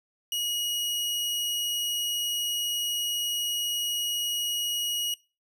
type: tone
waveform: sawtooth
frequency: 2898 Hz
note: F#7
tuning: 37 cents flat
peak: -24 dBFS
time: 0.32-5.14 s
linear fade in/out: 2 ms
effects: noise-tail reverb RT60 0.3 s tail -22 dB re dry